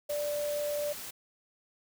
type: tone in noise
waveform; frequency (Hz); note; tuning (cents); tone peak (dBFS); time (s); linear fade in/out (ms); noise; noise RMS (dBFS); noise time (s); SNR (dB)
sine; 587.3; D5; 0; -30; 0.09-0.93; 10; white; -42; 0.09-1.11; +9
effects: none